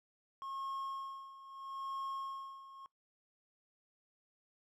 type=tone with tremolo; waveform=triangle; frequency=1083 Hz; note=C#6; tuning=41 cents flat; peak=-36 dBFS; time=0.42-2.86 s; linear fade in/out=0 ms; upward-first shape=sine; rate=0.77 Hz; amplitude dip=80%; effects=noise-tail reverb RT60 0.2 s tail -26 dB re dry